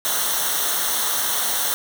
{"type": "noise with comb filter", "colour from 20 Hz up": "white", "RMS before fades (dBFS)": -22, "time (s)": [0.05, 1.74], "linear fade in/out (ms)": 0, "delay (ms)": 0.41, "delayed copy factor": -0.75, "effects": []}